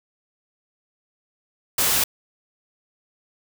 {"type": "noise", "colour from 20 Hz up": "white", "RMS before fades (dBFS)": -20, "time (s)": [1.78, 2.04], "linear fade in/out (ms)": 5, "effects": []}